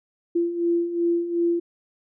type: beating tone pair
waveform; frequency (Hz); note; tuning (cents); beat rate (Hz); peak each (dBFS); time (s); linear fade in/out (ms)
sine; 340 / 342.7; F4 / F4; -46 / -33; 2.7; -27 / -21; 0.35-1.6; 10
effects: none